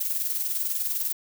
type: noise with tremolo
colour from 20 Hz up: violet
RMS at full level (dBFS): -26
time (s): 0-1.13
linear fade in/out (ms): 10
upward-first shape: square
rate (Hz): 20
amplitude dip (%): 45
effects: none